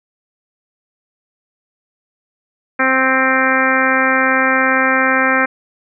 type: harmonic tone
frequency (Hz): 262.4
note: C4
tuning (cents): +5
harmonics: 1 / 2 / 3 / 4 / 5 / 6 / 7 / 8 / 9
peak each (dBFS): -20 / -20 / -23 / -22 / -19 / -17 / -19 / -22 / -23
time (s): 2.79-5.46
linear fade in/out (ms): 10
effects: none